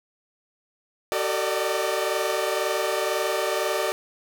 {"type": "tone cluster", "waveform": "sawtooth", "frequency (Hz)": [380.9, 450.6, 586, 608], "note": ["G4", "A4", "D5", "D#5"], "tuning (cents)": [-50, 41, -4, -40], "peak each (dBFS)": -25, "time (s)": [1.12, 3.92], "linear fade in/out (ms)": 0, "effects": []}